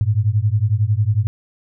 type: beating tone pair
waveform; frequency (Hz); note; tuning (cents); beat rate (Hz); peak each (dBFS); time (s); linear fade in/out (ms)
sine; 100.6 / 111.6; G2 / A2; +45 / +25; 11; -17; 0.01-1.27; 0
effects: none